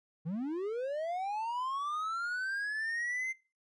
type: linear sweep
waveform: triangle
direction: up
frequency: 149.2 to 2093 Hz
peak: -31 dBFS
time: 0.25-3.33 s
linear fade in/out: 20 ms
effects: noise-tail reverb RT60 0.3 s tail -21 dB re dry + resampled to 24000 Hz